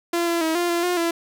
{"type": "tone with pitch steps", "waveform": "sawtooth", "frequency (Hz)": [342.3, 339, 320.7, 348.7, 342.6, 356.4, 337], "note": ["F4", "E4", "E4", "F4", "F4", "F4", "E4"], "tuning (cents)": [-35, 49, -48, -3, -33, 35, 38], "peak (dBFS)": -16, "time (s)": [0.13, 1.11], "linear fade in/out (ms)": 5, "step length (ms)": 140, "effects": []}